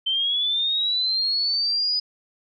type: linear sweep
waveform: sine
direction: up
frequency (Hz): 3090 to 4980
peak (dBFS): -20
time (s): 0.06-2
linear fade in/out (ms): 10
effects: none